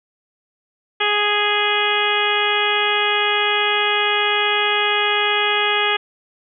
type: harmonic tone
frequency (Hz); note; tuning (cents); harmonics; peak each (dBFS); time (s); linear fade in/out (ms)
415.3; G#4; 0; 1 / 2 / 3 / 4 / 5 / 6 / 7 / 8; -24 / -24 / -24 / -24 / -24 / -24 / -24 / -24; 1-5.97; 10
effects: none